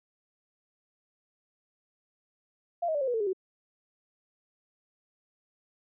sine tone with pitch steps, 690 / 632.7 / 580.2 / 532.1 / 487.9 / 447.4 / 410.3 / 376.2 Hz, F5 / D#5 / D5 / C5 / B4 / A4 / G#4 / F#4, -21 / +29 / -21 / +29 / -21 / +29 / -21 / +29 cents, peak -26 dBFS, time 2.82-3.332 s, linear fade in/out 10 ms, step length 64 ms, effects none

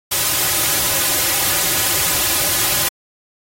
white noise with comb filter, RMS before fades -17 dBFS, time 0.11-2.89 s, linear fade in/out 10 ms, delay 4.4 ms, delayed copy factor -0.9, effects AAC 48 kbps

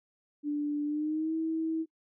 sine tone with pitch glide, 293.7 to 322.1 Hz, D4 to E4, 0 to -40 cents, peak -28 dBFS, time 0.43-1.86 s, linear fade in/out 50 ms, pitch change +160 cents, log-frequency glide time 0.85-1.34 s, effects noise-tail reverb RT60 0.1 s tail -22 dB re dry

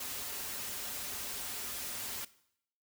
white noise with comb filter, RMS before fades -40 dBFS, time 0-2.25 s, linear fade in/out 5 ms, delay 6.1 ms, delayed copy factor -0.55, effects noise-tail reverb RT60 0.7 s tail -18 dB re dry

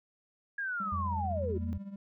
sine linear sweep, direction down, 1661.2 to 344.4 Hz, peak -32 dBFS, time 0.58-1.58 s, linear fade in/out 5 ms
triangle tone with tremolo, 198.1 Hz, G3, 18 cents sharp, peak -35 dBFS, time 0.8-1.96 s, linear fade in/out 2 ms, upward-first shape triangle, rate 16 Hz, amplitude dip 75%
sine tone with pitch glide, 86.3 to 85.56 Hz, F2 to F2, -20 to -35 cents, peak -33 dBFS, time 0.92-1.78 s, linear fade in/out 5 ms, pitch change -15 cents, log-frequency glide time 1.16-1.31 s
sine tone with exponential growth, 229.5 Hz, A#3, 27 cents flat, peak -34 dBFS, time 0.94-1.73 s, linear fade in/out 0 ms, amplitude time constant 170 ms
effects none

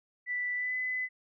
sine tone with pitch glide, 1975.5 to 2012 Hz, B6 to B6, 0 to +32 cents, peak -30 dBFS, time 0.26-1.09 s, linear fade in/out 50 ms, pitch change +32 cents, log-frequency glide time 0.55-0.75 s, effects none

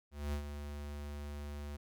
square tone with ADSR envelope, 72.8 Hz, D2, 15 cents flat, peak -34 dBFS, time 0.11-1.77 s, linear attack 220 ms, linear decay 88 ms, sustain -8 dB, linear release 12 ms, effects none

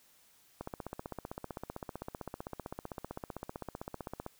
click train, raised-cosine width 1 ms, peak -25 dBFS, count 58, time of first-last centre 0.61-4.264 s, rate 15.6 Hz, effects white hiss -65 dBFS RMS until 4.39 s

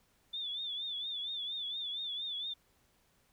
sine tone with vibrato, 3520 Hz, A7, in tune, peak -36 dBFS, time 0.33-2.54 s, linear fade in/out 10 ms, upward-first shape triangle, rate 4.3 Hz, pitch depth 100 cents each way, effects pink hiss -71 dBFS RMS until 3.32 s

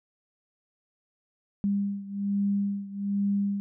sine beating tone pair, 200.1 / 201.3 Hz, G3 / G3, +36 / +46 cents, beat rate 1.2 Hz, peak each -27 / -30 dBFS, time 1.64-3.6 s, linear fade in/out 0 ms, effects none

